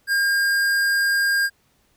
sine tone with tanh clipping, 1611 Hz, G6, 47 cents sharp, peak -19 dBFS, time 0.07-1.5 s, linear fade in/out 50 ms, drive 18 dB, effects pink hiss -63 dBFS RMS until 1.96 s

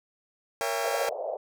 sawtooth chord, A# diminished seventh, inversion none, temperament just, 466.2 / 559.4 / 671.3 / 805.5 Hz, A#4 / C#5 / E5 / G5, 0 / +16 / +31 / +47 cents, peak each -29 dBFS, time 0.61-1.09 s, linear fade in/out 0 ms
white band-pass noise, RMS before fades -33 dBFS, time 0.84-1.37 s, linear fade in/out 5 ms, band 480 to 710 Hz, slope 48 dB/octave
effects none

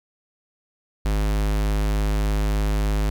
square tone, 51.7 Hz, G#1, 7 cents flat, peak -20 dBFS, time 1.05-3.1 s, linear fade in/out 5 ms, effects 9-bit

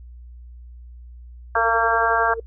harmonic tone, 228.4 Hz, A#3, 35 cents flat, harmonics 3 / 4 / 5 / 6 / 7, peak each -23 / -23 / -23 / -23 / -23 dBFS, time 1.55-2.34 s, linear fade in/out 5 ms
sine tone with tremolo, 455.9 Hz, A#4, 39 cents flat, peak -22 dBFS, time 1.56-2.4 s, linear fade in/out 5 ms, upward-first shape sine, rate 11 Hz, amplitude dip 65%
effects noise-tail reverb RT60 0.1 s tail -24 dB re dry + added 60 Hz sine -38 dBFS peak until 2.46 s

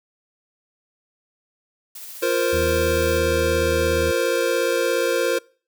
blue noise with tremolo, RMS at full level -36 dBFS, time 1.95-3.18 s, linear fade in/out 5 ms, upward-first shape sine, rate 15 Hz, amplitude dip 25%
square chord, F suspended fourth, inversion none, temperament equal, 349.2 / 466.2 / 523.3 Hz, F4 / Bb4 / C5, 0 / 0 / 0 cents, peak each -26 / -23 / -23 dBFS, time 2.22-5.39 s, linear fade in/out 10 ms
harmonic tone, 80 Hz, D#2, 49 cents sharp, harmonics 1 / 2 / 3 / 4, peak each -25 / -32 / -34 / -43 dBFS, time 2.52-4.12 s, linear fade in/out 20 ms
effects noise-tail reverb RT60 0.4 s tail -24 dB re dry

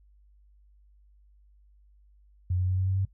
sine tone with pitch steps, 90.5 / 91.66 / 92.83 / 94.02 / 95.22 / 96.44 Hz, F#2 / F#2 / F#2 / F#2 / G2 / G2, -38 / -16 / +6 / +28 / -50 / -28 cents, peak -24 dBFS, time 2.5-3.052 s, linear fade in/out 5 ms, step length 92 ms, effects noise-tail reverb RT60 0.1 s tail -19 dB re dry + added 50 Hz sine -56 dBFS peak until 3.13 s

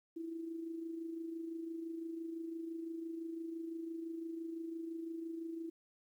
sine tone with amplitude modulation, 329.6 Hz, E4, in tune, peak -38 dBFS, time 0.16-5.7 s, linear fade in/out 10 ms, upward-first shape sine, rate 25.9 Hz, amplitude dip 50%, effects 12-bit

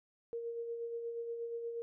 sine tone with tremolo, 466.2 Hz, A#4, in tune, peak -36 dBFS, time 0.33-1.82 s, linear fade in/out 0 ms, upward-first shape sine, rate 8.4 Hz, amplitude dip 40%, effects none

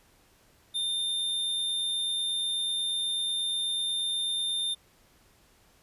square tone with amplitude modulation, 3610 Hz, A7, 44 cents sharp, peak -27 dBFS, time 0.74-4.75 s, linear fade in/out 20 ms, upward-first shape sine, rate 88.2 Hz, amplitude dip 25%, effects pink hiss -62 dBFS RMS until 5.82 s + resampled to 32000 Hz

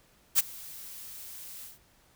blue noise with ADSR envelope, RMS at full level -20 dBFS, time 0.35-1.79 s, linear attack 40 ms, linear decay 21 ms, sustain -24 dB, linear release 150 ms, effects pink hiss -63 dBFS RMS until 2.15 s

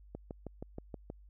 click train, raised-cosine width 2 ms, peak -28 dBFS, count 7, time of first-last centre 0.15-1.101 s, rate 6.31 Hz, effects added 50 Hz sine -54 dBFS peak until 1.29 s

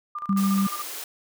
sine tone with tremolo, 1198 Hz, D6, 34 cents sharp, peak -28 dBFS, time 0.15-0.82 s, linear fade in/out 5 ms, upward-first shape square, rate 14 Hz, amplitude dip 70%
sine tone, 196 Hz, G3, in tune, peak -19 dBFS, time 0.29-0.67 s, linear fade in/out 5 ms
white high-pass noise, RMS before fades -35 dBFS, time 0.37-1.04 s, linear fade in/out 2 ms, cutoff 290 Hz, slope 96 dB/octave
effects none

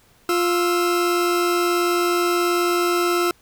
40% pulse tone pair together, 350 / 1321.4 Hz, F4 / E6, +4 / +4 cents, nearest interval octave + major seventh, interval 2300 cents, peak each -18 / -22 dBFS, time 0.29-3.31 s, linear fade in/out 2 ms, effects pink hiss -56 dBFS RMS until 3.41 s

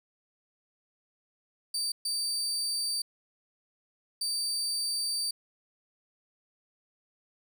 30% pulse tone bursts at uneven times, 4634 Hz, D8, 24 cents flat, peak -26 dBFS, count 3, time 1.74-1.92 / 2.05-3.02 / 4.21-5.31 s, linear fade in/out 5 ms, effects none

